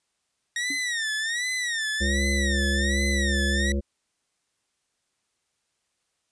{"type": "tone with vibrato", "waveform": "sawtooth", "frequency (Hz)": 1869, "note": "A#6", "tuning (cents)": 4, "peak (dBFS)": -22, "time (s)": [0.56, 3.72], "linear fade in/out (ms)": 2, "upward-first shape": "sine", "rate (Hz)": 1.3, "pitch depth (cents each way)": 140}
{"type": "tone with exponential decay", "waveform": "sine", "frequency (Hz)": 280, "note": "C#4", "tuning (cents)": 18, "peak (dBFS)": -30, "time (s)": [0.7, 0.82], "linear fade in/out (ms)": 5, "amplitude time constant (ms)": 26}
{"type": "harmonic tone", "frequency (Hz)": 69.4, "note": "C#2", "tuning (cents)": 3, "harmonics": [1, 3, 5, 7, 8], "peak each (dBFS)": [-24, -29, -33, -39, -37], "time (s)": [2, 3.81], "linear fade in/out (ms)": 20}
{"effects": ["white hiss -75 dBFS RMS until 6.31 s", "resampled to 22050 Hz"]}